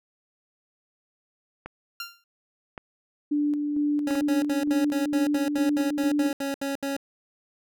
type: clicks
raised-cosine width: 0.5 ms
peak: -21 dBFS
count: 4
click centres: 1.66 / 2.778 / 4.108 / 4.154 s
type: tone with exponential decay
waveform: 15% pulse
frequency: 1389 Hz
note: F6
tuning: 10 cents flat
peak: -23 dBFS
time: 2-2.24 s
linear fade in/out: 2 ms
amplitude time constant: 51 ms
type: tone with tremolo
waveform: sine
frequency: 293.7 Hz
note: D4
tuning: in tune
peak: -21 dBFS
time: 3.31-6.32 s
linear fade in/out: 10 ms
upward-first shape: square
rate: 2.2 Hz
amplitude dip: 35%
type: tone bursts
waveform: 25% pulse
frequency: 276.9 Hz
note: C#4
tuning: 2 cents flat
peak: -23 dBFS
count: 14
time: 4.07-6.966 s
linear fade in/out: 2 ms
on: 140 ms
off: 72 ms
effects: none